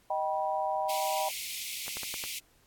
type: chord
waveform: sine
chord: Eb augmented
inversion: none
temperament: just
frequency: 622.3 / 777.8 / 972.3 Hz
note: Eb5 / G5 / B5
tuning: 0 / -14 / -27 cents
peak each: -33 / -31 / -34 dBFS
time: 0.1-1.29 s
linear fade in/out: 5 ms
type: high-pass noise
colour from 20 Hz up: pink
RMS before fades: -38 dBFS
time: 0.89-2.39 s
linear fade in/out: 5 ms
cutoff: 2100 Hz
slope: 96 dB/octave
type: clicks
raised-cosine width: 0.5 ms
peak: -26 dBFS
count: 5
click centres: 1.881 / 1.97 / 2.033 / 2.141 / 2.239 s
effects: pink hiss -65 dBFS RMS until 2.66 s + AAC 64 kbps